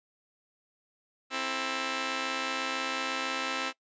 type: chord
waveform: 5% pulse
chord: A minor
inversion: first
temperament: just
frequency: 264 / 330 / 440 Hz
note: C4 / E4 / A4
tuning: +16 / +2 / 0 cents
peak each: -22 / -26 / -28 dBFS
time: 1.3-3.73 s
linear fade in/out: 50 ms
effects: noise-tail reverb RT60 0.1 s tail -21 dB re dry + resampled to 16000 Hz